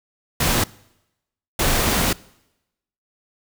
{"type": "noise bursts at uneven times", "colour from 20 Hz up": "pink", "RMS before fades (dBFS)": -19, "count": 2, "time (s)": [[0.4, 0.64], [1.59, 2.13]], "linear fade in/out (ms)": 5, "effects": ["noise-tail reverb RT60 0.9 s tail -23 dB re dry"]}